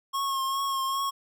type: tone with vibrato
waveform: square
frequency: 1085 Hz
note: C#6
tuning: 37 cents flat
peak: -27 dBFS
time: 0.13-1.11 s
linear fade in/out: 20 ms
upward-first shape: triangle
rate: 2.5 Hz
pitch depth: 33 cents each way
effects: none